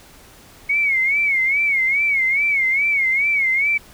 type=tone with vibrato; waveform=sine; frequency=2200 Hz; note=C#7; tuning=14 cents flat; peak=-15 dBFS; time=0.69-3.78 s; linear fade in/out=10 ms; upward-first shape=sine; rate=2.4 Hz; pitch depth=110 cents each way; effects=pink hiss -46 dBFS RMS until 3.93 s